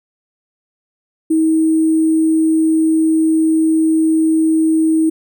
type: tone with sample-and-hold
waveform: sine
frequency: 318.6 Hz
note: D#4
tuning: 41 cents sharp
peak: -10 dBFS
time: 1.3-5.1 s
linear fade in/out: 10 ms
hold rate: 8820 Hz
effects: none